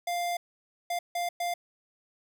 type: tone bursts at uneven times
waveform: square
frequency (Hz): 698.5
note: F5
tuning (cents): 0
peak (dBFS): -29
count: 4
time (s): 0.07-0.37 / 0.9-0.99 / 1.15-1.29 / 1.4-1.54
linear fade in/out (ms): 5
effects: none